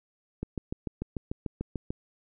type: click train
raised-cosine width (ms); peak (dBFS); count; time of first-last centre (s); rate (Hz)
3; -19; 11; 0.43-1.905; 6.78
effects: none